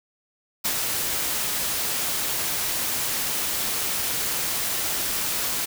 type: noise with ADSR envelope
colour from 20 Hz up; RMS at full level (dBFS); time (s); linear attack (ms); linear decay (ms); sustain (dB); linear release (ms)
white; -23; 0.64-5.66; 16; 62; -3; 18
effects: none